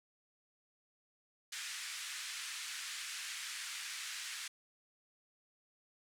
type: band-pass noise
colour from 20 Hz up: pink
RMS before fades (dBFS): -44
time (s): 1.52-4.48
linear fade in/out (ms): 5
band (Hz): 1600 to 9700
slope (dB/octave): 24
effects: none